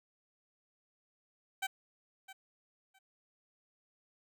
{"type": "tone with echo", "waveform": "15% pulse", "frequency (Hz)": 770, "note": "G5", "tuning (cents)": -31, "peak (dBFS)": -27, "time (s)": [1.62, 1.67], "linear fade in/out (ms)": 10, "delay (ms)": 660, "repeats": 2, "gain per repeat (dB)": -15, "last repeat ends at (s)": 2.99, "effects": []}